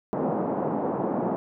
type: band-pass noise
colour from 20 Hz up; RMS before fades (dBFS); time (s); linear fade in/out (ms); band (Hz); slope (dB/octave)
pink; -27; 0.13-1.36; 0; 180 to 890; 24
effects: none